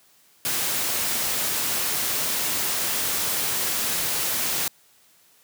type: noise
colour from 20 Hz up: white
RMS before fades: -25 dBFS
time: 0.45-4.68 s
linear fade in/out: 2 ms
effects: white hiss -58 dBFS RMS until 5.43 s + high-pass 80 Hz 12 dB/octave